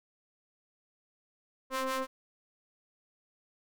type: ring-modulated tone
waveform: sawtooth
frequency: 261.6 Hz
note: C4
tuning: in tune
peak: -24 dBFS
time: 1.7-2.07 s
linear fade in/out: 50 ms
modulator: 788 Hz
effects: none